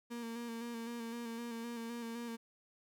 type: tone with vibrato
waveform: 35% pulse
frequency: 233.1 Hz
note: A#3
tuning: in tune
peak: -39 dBFS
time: 0.1-2.37 s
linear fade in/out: 20 ms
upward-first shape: square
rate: 3.9 Hz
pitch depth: 27 cents each way
effects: none